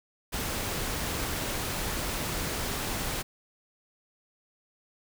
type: noise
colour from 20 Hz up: pink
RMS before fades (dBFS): -32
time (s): 0.32-3.23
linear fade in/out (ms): 20
effects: none